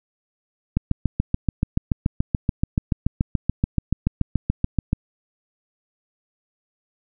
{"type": "click train", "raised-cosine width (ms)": 5, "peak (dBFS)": -6, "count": 30, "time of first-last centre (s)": [0.77, 4.931], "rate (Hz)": 6.97, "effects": []}